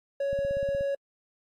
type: tone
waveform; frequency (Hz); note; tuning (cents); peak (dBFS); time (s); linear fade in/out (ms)
triangle; 557; C#5; +8; -24; 0.2-0.95; 5
type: click train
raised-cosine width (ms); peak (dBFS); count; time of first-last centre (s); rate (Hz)
5; -28; 9; 0.33-0.809; 16.7
effects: AAC 64 kbps